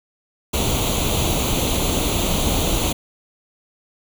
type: noise with comb filter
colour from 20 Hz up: pink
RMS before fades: -20 dBFS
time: 0.53-2.93 s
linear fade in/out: 10 ms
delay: 0.29 ms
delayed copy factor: +0.75
effects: none